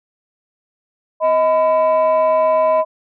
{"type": "tone pair together", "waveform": "sine", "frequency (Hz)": [632.3, 1005], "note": ["D#5", "B5"], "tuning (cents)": [28, 30], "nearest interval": "minor sixth", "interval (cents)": 802, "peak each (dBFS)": [-11, -15], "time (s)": [1.2, 2.85], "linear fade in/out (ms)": 50, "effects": ["tanh soft clip ceiling -8 dBFS"]}